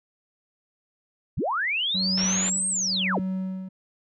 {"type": "linear two-way sweep", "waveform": "sine", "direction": "up then down", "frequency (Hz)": [49.38, 8580, 49.38], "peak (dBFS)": -23, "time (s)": [1.37, 3.2], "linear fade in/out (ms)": 10, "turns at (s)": 2.68}
{"type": "tone with tremolo", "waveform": "triangle", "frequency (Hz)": 188.1, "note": "F#3", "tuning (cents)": 29, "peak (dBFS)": -23, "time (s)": [1.94, 3.69], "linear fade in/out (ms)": 10, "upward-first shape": "sine", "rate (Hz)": 0.94, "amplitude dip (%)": 75}
{"type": "low-pass noise", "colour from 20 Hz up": "white", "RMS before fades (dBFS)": -34, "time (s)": [2.17, 2.5], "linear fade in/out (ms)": 10, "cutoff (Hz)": 4100, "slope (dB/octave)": 96}
{"effects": []}